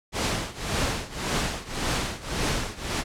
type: noise with tremolo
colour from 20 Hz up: pink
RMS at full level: -24 dBFS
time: 0.12-3.04 s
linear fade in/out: 50 ms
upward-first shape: triangle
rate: 1.8 Hz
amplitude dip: 90%
effects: low-pass 8000 Hz 12 dB/octave